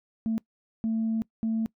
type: tone bursts at uneven times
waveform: sine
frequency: 223.5 Hz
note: A3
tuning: 27 cents sharp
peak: -23 dBFS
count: 3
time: 0.26-0.38 / 0.84-1.22 / 1.43-1.66 s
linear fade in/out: 0 ms
effects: noise-tail reverb RT60 0.1 s tail -24 dB re dry + tanh soft clip ceiling -21 dBFS